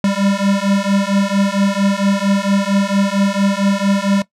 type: beating tone pair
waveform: square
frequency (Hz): 196 / 200.4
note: G3 / G3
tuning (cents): 0 / +38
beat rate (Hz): 4.4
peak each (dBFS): -17 / -17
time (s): 0.04-4.22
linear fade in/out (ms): 2
effects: noise-tail reverb RT60 0.1 s tail -18 dB re dry + low-pass 8000 Hz 12 dB/octave